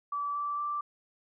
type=tone with pitch steps; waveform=sine; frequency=1154 / 1163.4 / 1172.8 Hz; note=D6 / D6 / D6; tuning=-31 / -17 / -3 cents; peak=-30 dBFS; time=0.12-0.81 s; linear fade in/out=5 ms; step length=230 ms; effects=none

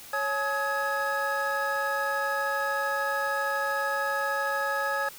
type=tone cluster; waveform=triangle; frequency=553 / 854 / 1269 / 1672 Hz; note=C#5 / G#5 / D#6 / G#6; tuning=-4 / +48 / +34 / +11 cents; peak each=-30 / -31 / -30 / -28 dBFS; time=0.13-5.09 s; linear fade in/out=5 ms; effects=white hiss -46 dBFS RMS until 5.18 s

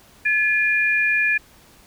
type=tone pair together; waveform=sine; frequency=1718 / 2418 Hz; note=A6 / D7; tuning=-42 / +50 cents; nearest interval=tritone; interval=592 cents; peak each=-19 dBFS; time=0.25-1.38 s; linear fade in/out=10 ms; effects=pink hiss -51 dBFS RMS until 1.86 s

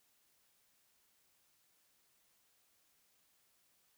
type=silence; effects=white hiss -74 dBFS RMS until 3.97 s

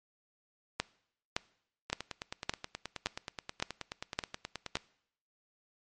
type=two click trains; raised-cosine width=0.2 ms; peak=-20 / -12 dBFS; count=28 / 8; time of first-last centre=1.9-4.769 / 0.8-4.755 s; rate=9.41 / 1.77 Hz; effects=noise-tail reverb RT60 0.7 s tail -22 dB re dry + MP3 48 kbps

